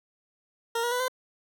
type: tone with pitch steps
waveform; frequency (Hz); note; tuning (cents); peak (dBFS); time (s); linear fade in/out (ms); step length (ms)
20% pulse; 463.4 / 478.9 / 494.9 / 511.5; A#4 / A#4 / B4 / C5; -10 / +47 / +4 / -39; -21; 0.75-1.082; 5; 83
effects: none